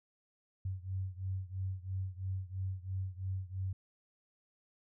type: beating tone pair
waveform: sine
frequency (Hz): 93.4 / 96.4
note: F#2 / G2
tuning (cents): +17 / -28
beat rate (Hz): 3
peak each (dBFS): -38 / -40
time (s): 0.65-3.73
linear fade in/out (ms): 5
effects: none